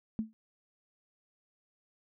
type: tone with exponential decay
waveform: sine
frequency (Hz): 220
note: A3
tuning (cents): 0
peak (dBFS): -26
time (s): 0.19-0.33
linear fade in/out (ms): 0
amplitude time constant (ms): 30
effects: none